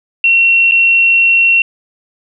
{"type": "tone with dropouts", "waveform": "sine", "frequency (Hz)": 2726, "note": "F7", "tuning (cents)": -43, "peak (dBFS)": -6, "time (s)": [0.24, 1.62], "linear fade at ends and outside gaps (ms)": 2, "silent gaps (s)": [0.712, 0.719], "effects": []}